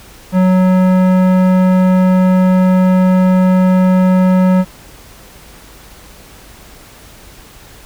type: tone with tanh clipping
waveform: sine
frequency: 185 Hz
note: F#3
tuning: in tune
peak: -9 dBFS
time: 0.32-4.65 s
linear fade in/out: 50 ms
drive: 16 dB
effects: added 50 Hz sine -44 dBFS peak until 7.85 s + pink hiss -39 dBFS RMS until 7.85 s